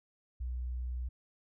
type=tone; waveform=sine; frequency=61.8 Hz; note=B1; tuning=2 cents sharp; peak=-34 dBFS; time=0.4-1.09 s; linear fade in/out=10 ms; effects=none